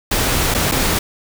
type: noise with dropouts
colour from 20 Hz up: pink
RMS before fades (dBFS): -17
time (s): 0.11-0.99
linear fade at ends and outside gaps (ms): 5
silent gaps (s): 0.542-0.546 / 0.715-0.719
effects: none